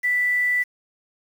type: tone with quantisation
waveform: sine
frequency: 1975.5 Hz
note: B6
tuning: in tune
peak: -18 dBFS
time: 0.03-0.64 s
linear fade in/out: 20 ms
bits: 7
effects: none